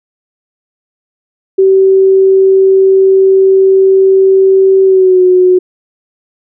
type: tone with pitch glide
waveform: sine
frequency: 383.8 to 365.8 Hz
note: G4 to F#4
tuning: -37 to -20 cents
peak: -3 dBFS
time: 1.58-5.59 s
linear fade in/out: 10 ms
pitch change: -83 cents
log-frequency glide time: 4.84-5.22 s
effects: none